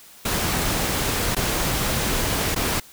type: noise with dropouts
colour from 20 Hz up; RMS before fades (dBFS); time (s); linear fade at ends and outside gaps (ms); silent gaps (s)
pink; -23; 0.25-2.8; 5; 1.35-1.364 / 2.548-2.56
effects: white hiss -47 dBFS RMS until 2.92 s